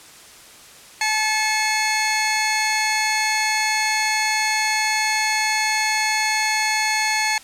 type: tone pair together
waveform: 20% pulse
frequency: 864.6 / 2180 Hz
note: A5 / C#7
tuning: -31 / -29 cents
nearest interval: octave + major third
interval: 1602 cents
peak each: -16 dBFS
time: 1.01-7.38 s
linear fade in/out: 2 ms
effects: white hiss -44 dBFS RMS until 7.43 s + low-pass 10000 Hz 12 dB/octave